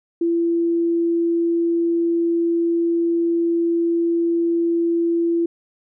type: tone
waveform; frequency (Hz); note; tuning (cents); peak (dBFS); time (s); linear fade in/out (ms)
sine; 337.6; E4; +41; -16; 0.21-5.46; 5
effects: none